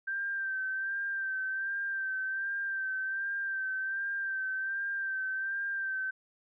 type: tone with vibrato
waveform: sine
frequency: 1568 Hz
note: G6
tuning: in tune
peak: -31 dBFS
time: 0.07-6.11 s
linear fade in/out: 10 ms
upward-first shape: sine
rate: 1.3 Hz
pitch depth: 33 cents each way
effects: none